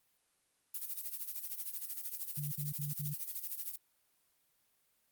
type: noise with tremolo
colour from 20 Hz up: violet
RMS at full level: -38 dBFS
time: 0.74-3.76 s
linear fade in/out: 5 ms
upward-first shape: sine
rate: 13 Hz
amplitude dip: 80%
type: tone bursts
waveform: sine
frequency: 146.5 Hz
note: D3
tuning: 4 cents flat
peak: -37 dBFS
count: 4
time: 2.37-3.141 s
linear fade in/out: 10 ms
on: 150 ms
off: 57 ms
effects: white hiss -75 dBFS RMS until 5.11 s + Opus 32 kbps